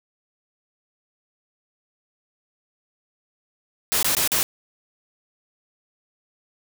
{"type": "noise with dropouts", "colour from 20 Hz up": "white", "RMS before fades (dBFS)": -21, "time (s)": [3.92, 4.43], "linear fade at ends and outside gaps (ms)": 0, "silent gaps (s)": [[4.028, 4.045], [4.15, 4.168], [4.276, 4.318]], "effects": []}